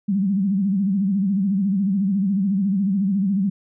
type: tone with vibrato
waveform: sine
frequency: 195.4 Hz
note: G3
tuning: 5 cents flat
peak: -17 dBFS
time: 0.08-3.5 s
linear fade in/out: 10 ms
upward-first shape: sine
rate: 14 Hz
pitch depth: 110 cents each way
effects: none